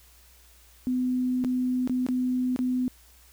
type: tone with dropouts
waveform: sine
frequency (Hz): 252.5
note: B3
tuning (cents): +39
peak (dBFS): -23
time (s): 0.87-2.88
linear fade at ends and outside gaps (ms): 0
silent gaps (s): 1.44-1.447 / 1.875-1.896 / 2.065-2.087 / 2.562-2.59
effects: added 60 Hz sine -56 dBFS peak until 3.32 s + white hiss -57 dBFS RMS until 3.32 s